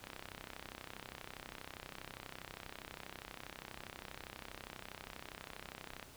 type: click train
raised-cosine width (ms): 0.3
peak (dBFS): -29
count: 195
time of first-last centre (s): 0.04-6.028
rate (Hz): 32.4
effects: pink hiss -57 dBFS RMS until 6.16 s